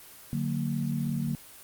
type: chord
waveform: sine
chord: D augmented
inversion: none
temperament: just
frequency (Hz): 146.83 / 183.54 / 229.4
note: D3 / F#3 / A#3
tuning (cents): 0 / -14 / -28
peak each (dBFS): -30 / -34 / -31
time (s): 0.33-1.35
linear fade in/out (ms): 0
effects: white hiss -49 dBFS RMS until 1.63 s + Opus 24 kbps